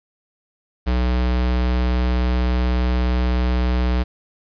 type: tone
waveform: square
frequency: 61.74 Hz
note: B1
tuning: in tune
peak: -17 dBFS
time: 0.86-4.04 s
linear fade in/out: 20 ms
effects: resampled to 11025 Hz + 8-bit